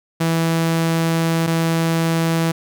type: tone pair in turn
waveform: sawtooth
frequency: 164.5 / 164.5 Hz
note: E3 / E3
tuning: -3 / -3 cents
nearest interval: unison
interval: 0 cents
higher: neither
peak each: -12 / -12 dBFS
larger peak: neither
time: 0.2-1.47 / 1.47-2.52 s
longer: first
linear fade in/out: 10 ms
effects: none